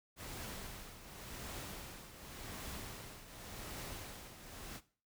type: noise with tremolo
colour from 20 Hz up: pink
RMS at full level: -45 dBFS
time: 0.16-4.81 s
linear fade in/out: 50 ms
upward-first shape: triangle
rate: 0.89 Hz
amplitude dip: 70%
effects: noise-tail reverb RT60 0.4 s tail -17 dB re dry